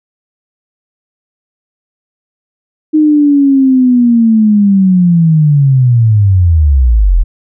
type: linear sweep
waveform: sine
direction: down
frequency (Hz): 311.1 to 37.47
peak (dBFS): -4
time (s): 2.93-7.24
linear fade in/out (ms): 20
effects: none